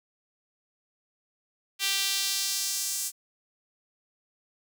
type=tone with high-pass filter sweep; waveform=sawtooth; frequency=392 Hz; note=G4; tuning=in tune; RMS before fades=-29 dBFS; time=1.79-3.12 s; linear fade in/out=50 ms; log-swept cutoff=3000 to 7500 Hz; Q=1.4; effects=none